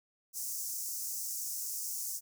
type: high-pass noise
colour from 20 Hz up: pink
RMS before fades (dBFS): -38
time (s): 0.33-2.21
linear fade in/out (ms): 50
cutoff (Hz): 5600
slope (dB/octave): 48
effects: none